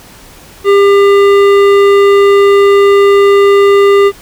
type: tone with hard clipping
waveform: sine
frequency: 400 Hz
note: G4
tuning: 35 cents sharp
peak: -5 dBFS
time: 0.64-4.12 s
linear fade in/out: 50 ms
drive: 13 dB
effects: pink hiss -36 dBFS RMS until 4.21 s